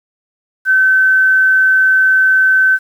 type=tone; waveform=sine; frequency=1532 Hz; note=G6; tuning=40 cents flat; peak=-7 dBFS; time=0.65-2.79 s; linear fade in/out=50 ms; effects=7-bit